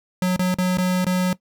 square tone with dropouts, 182.8 Hz, F#3, 21 cents flat, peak -18 dBFS, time 0.22-1.33 s, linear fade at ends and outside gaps 2 ms, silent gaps 0.363-0.393 / 0.543-0.585 / 0.773-0.783 / 1.046-1.066 s, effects noise-tail reverb RT60 0.1 s tail -18 dB re dry

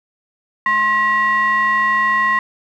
triangle ring-modulated tone, 426.5 Hz, G#4, 46 cents sharp, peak -8 dBFS, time 0.66-2.39 s, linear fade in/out 2 ms, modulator 1490 Hz, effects none

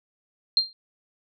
sine tone with exponential decay, 4186 Hz, C8, in tune, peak -13 dBFS, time 0.57-0.73 s, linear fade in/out 1 ms, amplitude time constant 34 ms, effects none

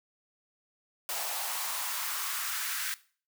white noise with high-pass filter sweep, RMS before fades -34 dBFS, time 1.09-2.94 s, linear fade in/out 0 ms, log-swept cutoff 670 to 1600 Hz, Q 2.4, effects noise-tail reverb RT60 0.4 s tail -18 dB re dry

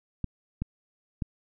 clicks, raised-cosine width 5 ms, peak -17 dBFS, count 3, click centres 0.243 / 0.62 / 1.222 s, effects none

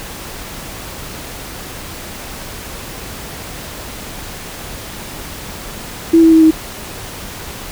sine tone with pitch steps, 329.6 / 325.4 / 321.3 / 317.3 Hz, E4 / E4 / E4 / D#4, 0 / -22 / -44 / +34 cents, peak -4 dBFS, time 6.13-6.51 s, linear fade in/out 10 ms, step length 95 ms, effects pink hiss -29 dBFS RMS until 7.71 s

